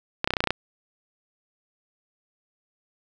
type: clicks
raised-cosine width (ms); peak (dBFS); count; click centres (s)
0.3; -6; 9; 0.244 / 0.275 / 0.306 / 0.337 / 0.368 / 0.405 / 0.44 / 0.473 / 0.506
effects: none